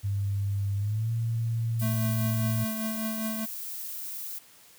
sine tone with pitch glide, 99.8 to 114.64 Hz, G2 to A#2, +32 to -28 cents, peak -25 dBFS, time 0.03-2.65 s, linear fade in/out 20 ms, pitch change +240 cents, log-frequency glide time 0.77-1.1 s
violet noise, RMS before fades -37 dBFS, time 1.79-4.39 s, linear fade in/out 10 ms
square tone with tremolo, 220 Hz, A3, in tune, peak -29 dBFS, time 1.81-3.46 s, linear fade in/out 20 ms, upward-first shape triangle, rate 5 Hz, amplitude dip 45%
effects white hiss -55 dBFS RMS until 4.78 s + high-pass 60 Hz 12 dB/octave

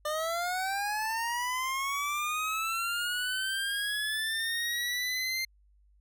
25% pulse linear sweep, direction up, 596 to 2100 Hz, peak -26 dBFS, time 0.05-5.45 s, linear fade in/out 5 ms, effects added 50 Hz sine -60 dBFS peak until 6 s

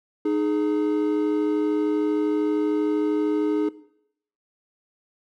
triangle tone pair together, 307.1 / 420 Hz, D#4 / G#4, -23 / +19 cents, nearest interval perfect fourth, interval 542 cents, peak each -20 / -22 dBFS, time 0.25-3.69 s, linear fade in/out 5 ms, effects noise-tail reverb RT60 0.7 s tail -17 dB re dry

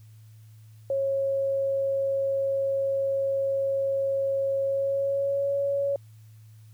sine tone with pitch glide, 546 to 559.7 Hz, C#5 to C#5, -26 to +17 cents, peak -23 dBFS, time 0.9-5.96 s, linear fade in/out 2 ms, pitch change +43 cents, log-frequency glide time 4.63-5.55 s, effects added 109 Hz sine -47 dBFS peak until 6.73 s + white hiss -65 dBFS RMS until 6.73 s

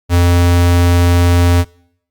square tone, 87.31 Hz, F2, in tune, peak -8 dBFS, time 0.09-1.65 s, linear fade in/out 50 ms, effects noise-tail reverb RT60 0.7 s tail -25 dB re dry + Opus 48 kbps

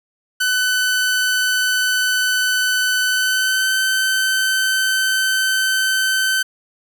sawtooth tone with pitch glide, 1505 to 1534.8 Hz, F#6 to G6, +29 to -37 cents, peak -12 dBFS, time 0.4-6.43 s, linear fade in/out 10 ms, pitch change +34 cents, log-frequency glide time 3.07-3.76 s, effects none

